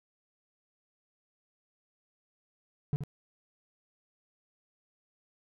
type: tone with echo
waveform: triangle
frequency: 144.3 Hz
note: D3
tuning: 30 cents flat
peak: -23 dBFS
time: 2.93-2.96 s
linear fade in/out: 0 ms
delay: 76 ms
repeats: 1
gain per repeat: -8 dB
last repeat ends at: 3.036 s
effects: none